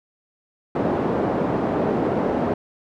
pink band-pass noise, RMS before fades -22 dBFS, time 0.75-2.54 s, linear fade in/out 5 ms, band 220 to 670 Hz, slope 12 dB/octave, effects none

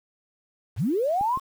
sine linear sweep, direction up, 67.8 to 1108.7 Hz, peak -21 dBFS, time 0.76-1.4 s, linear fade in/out 50 ms
clicks, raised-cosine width 3 ms, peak -25 dBFS, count 2, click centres 1.211 / 1.374 s
effects 8-bit

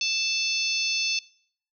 harmonic tone, 880 Hz, A5, in tune, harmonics 3 / 4 / 5 / 6 / 7, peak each -28 / -32 / -29 / -31 / -32 dBFS, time 0.01-1.19 s, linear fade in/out 2 ms, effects noise-tail reverb RT60 0.6 s tail -23 dB re dry

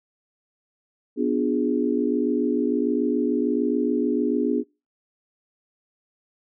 sine chord, B diminished seventh, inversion none, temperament equal with one note detuned, 246.9 / 293.7 / 355.1 / 415.3 Hz, B3 / D4 / F4 / Ab4, 0 / 0 / +29 / 0 cents, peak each -24 / -24 / -28 / -26 dBFS, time 1.16-4.64 s, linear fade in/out 50 ms, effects noise-tail reverb RT60 0.3 s tail -26 dB re dry

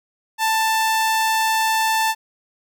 sawtooth tone, 885 Hz, A5, 10 cents sharp, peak -13 dBFS, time 0.38-2.15 s, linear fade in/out 50 ms, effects none

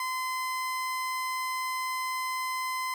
30% pulse tone, 1028 Hz, C6, 31 cents flat, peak -27 dBFS, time 0-2.94 s, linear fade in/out 2 ms, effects none

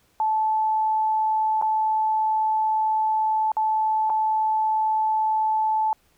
sine tone with dropouts, 871 Hz, A5, 18 cents flat, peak -19 dBFS, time 0.2-5.93 s, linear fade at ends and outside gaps 1 ms, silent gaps 1.614-1.623 / 3.518-3.568 / 4.097-4.101 s, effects pink hiss -63 dBFS RMS until 6.17 s

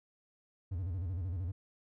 triangle tone with vibrato, 89.4 Hz, F2, 41 cents sharp, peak -32 dBFS, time 0.71-1.52 s, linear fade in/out 10 ms, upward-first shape square, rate 13 Hz, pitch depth 130 cents each way, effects none

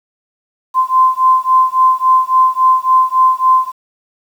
sine beating tone pair, 1034 / 1037.6 Hz, C6 / C6, -21 / -15 cents, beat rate 3.6 Hz, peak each -11 dBFS, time 0.74-3.72 s, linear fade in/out 50 ms, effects 7-bit

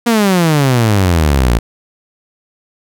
sawtooth exponential sweep, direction down, 241.1 to 55 Hz, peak -5 dBFS, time 0.06-1.59 s, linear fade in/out 10 ms, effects none

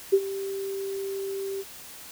sine tone with ADSR envelope, 391 Hz, G4, 4 cents flat, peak -13 dBFS, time 0.12-1.64 s, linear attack 18 ms, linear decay 56 ms, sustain -16 dB, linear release 39 ms, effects white hiss -44 dBFS RMS until 2.11 s

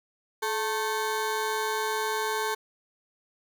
25% pulse ring-modulated tone, 659.3 Hz, E5, in tune, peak -20 dBFS, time 0.42-2.55 s, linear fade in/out 10 ms, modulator 229 Hz, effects none

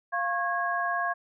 sine tone cluster, 696 / 1089 / 1647 Hz, F5 / C#6 / G#6, -6 / -31 / -15 cents, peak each -30 dBFS, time 0.12-1.14 s, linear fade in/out 20 ms, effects none

